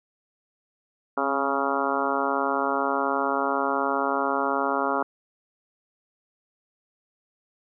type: harmonic tone with a mistuned harmonic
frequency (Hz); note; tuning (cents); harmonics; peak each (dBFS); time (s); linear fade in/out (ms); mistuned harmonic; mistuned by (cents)
138.59; C#3; 0; 2 / 3 / 4 / 5 / 6 / 7 / 8 / 9 / 10; -31 / -31 / -31 / -31 / -31 / -31 / -31 / -31 / -31; 1.17-5.03; 5; 2; -26
effects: none